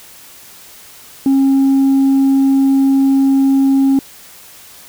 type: tone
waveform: sine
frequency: 271.2 Hz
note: C#4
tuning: 38 cents flat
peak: -6 dBFS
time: 1.26-3.99 s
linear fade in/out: 2 ms
effects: tanh soft clip ceiling -7 dBFS + white hiss -39 dBFS RMS until 4.88 s